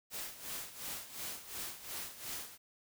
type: noise with tremolo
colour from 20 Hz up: white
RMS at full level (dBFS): -41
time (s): 0.1-2.58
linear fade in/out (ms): 50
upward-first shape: sine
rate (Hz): 2.8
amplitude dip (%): 75
effects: none